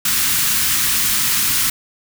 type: band-stop noise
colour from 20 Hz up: white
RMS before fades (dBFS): -17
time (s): 0.05-1.7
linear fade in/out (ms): 5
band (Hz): 290 to 1100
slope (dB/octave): 24
effects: none